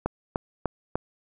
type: click train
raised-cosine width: 1 ms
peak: -11 dBFS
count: 4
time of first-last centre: 0.06-0.956 s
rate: 3.35 Hz
effects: none